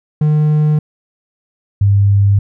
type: tone pair in turn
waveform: triangle / sine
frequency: 151.8 / 100.2 Hz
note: D#3 / G2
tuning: -42 / +38 cents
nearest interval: perfect fifth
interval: 720 cents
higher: first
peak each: -7 dBFS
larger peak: neither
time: 0.21-0.79 / 1.81-2.39 s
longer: neither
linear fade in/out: 5 ms
effects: none